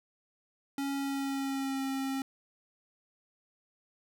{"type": "tone with pitch glide", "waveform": "square", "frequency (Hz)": [277.2, 269], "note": ["C#4", "C4"], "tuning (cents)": [0, 48], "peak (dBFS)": -32, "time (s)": [0.78, 2.22], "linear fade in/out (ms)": 2, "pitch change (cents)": -52, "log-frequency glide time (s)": [0.95, 1.85], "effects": []}